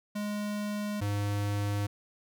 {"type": "tone pair in turn", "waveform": "square", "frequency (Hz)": [207.7, 102.21], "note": ["G#3", "G#2"], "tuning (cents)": [0, -27], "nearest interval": "octave", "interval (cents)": 1227, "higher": "first", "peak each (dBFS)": [-32, -29], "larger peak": "second", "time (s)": [[0.15, 1.01], [1.01, 1.87]], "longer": "neither", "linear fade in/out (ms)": 10, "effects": []}